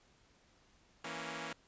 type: chord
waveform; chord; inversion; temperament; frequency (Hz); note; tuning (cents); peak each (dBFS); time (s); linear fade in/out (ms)
5% pulse; A# diminished; second; equal; 164.81 / 233.1 / 277.2; E3 / A#3 / C#4; 0 / 0 / 0; -34; 1.04-1.53; 5
effects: pink hiss -68 dBFS RMS until 1.67 s + resampled to 16000 Hz